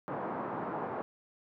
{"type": "band-pass noise", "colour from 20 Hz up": "white", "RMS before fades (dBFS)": -37, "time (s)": [0.08, 1.02], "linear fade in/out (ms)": 0, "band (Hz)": [130, 1100], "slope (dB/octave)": 24, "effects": []}